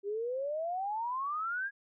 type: exponential sweep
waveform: sine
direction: up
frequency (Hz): 392 to 1661.2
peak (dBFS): -32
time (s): 0.03-1.71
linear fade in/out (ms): 50
effects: none